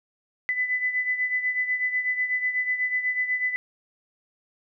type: beating tone pair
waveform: sine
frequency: 2000 / 2008.1 Hz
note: B6 / B6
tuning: +21 / +28 cents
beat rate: 8.1 Hz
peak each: -24 / -30 dBFS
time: 0.49-3.56 s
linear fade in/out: 0 ms
effects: none